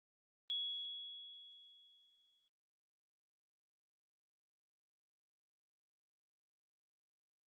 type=tone with exponential decay; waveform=sine; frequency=3355 Hz; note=G#7; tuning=17 cents sharp; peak=-36 dBFS; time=0.5-2.48 s; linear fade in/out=0 ms; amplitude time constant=430 ms; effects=Opus 32 kbps